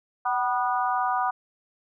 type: harmonic tone with a mistuned harmonic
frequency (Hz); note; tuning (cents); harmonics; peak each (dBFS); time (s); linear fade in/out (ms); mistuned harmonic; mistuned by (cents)
244.6; B3; -16; 3 / 4 / 5 / 6; -26 / -27 / -28 / -34; 0.25-1.31; 10; 3; +46
effects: none